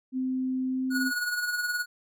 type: tone with pitch glide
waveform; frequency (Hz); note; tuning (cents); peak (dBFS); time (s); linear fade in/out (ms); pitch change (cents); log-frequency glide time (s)
sine; 258.6 to 260.7; C4 to C4; -20 to -6; -26; 0.12-1.12; 50; +14; 0.68-0.95
type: tone with tremolo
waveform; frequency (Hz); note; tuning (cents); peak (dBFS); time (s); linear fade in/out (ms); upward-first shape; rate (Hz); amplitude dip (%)
square; 1456; F#6; -28; -26; 0.9-1.86; 50; sine; 19; 50
effects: none